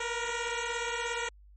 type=beating tone pair; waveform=10% pulse; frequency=466.2 / 483.2 Hz; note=A#4 / B4; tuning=0 / -38 cents; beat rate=17 Hz; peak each=-25 / -27 dBFS; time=0-1.29 s; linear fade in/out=5 ms; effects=added 50 Hz sine -52 dBFS peak until 1.56 s + MP3 32 kbps